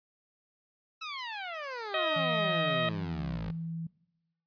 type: exponential sweep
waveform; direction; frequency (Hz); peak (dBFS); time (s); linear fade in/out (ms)
15% pulse; down; 1325 to 49; -30; 1.01-3.51; 10
type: harmonic tone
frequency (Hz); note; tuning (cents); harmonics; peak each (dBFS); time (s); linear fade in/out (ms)
630; D#5; +21; 1 / 2 / 3 / 4 / 5 / 6; -31 / -34 / -36 / -37 / -38 / -39; 1.94-2.89; 2
type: tone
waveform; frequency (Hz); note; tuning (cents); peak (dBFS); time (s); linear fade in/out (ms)
sine; 164.81; E3; 0; -34; 2.16-3.87; 5
effects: noise-tail reverb RT60 0.9 s tail -21 dB re dry + resampled to 11025 Hz